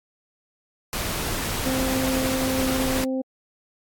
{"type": "noise", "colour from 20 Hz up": "pink", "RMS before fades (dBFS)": -27, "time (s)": [0.93, 3.04], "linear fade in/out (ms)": 0}
{"type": "harmonic tone", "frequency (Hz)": 261.6, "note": "C4", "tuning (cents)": 0, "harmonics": [1, 2, 3], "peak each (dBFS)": [-24, -28, -42], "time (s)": [1.65, 3.22], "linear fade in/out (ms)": 10}
{"effects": ["AAC 64 kbps"]}